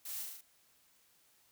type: noise with echo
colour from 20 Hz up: blue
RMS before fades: -44 dBFS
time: 0.05-0.22 s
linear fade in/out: 5 ms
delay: 38 ms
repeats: 5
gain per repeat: -2 dB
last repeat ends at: 0.41 s
effects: white hiss -69 dBFS RMS until 1.51 s